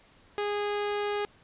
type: tone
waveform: sawtooth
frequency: 412 Hz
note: G#4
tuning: 14 cents flat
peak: -24 dBFS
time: 0.38-1.25 s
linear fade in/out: 0 ms
effects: pink hiss -59 dBFS RMS until 1.43 s + resampled to 8000 Hz